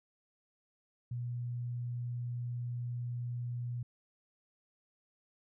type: tone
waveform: sine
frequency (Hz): 121.2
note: B2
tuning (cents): -32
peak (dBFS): -35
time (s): 1.11-3.83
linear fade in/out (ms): 5
effects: none